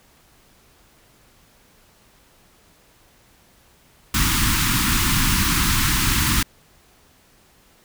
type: band-stop noise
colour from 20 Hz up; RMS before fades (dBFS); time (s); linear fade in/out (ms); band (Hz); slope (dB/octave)
pink; -19; 4.14-6.43; 5; 320 to 970; 48
effects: pink hiss -55 dBFS RMS until 7.84 s